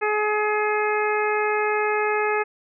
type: harmonic tone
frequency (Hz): 422.8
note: G#4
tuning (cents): +31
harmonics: 1 / 2 / 3 / 4 / 5 / 6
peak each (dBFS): -23 / -26 / -28 / -29 / -30 / -31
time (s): 0.01-2.44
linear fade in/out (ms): 20
effects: none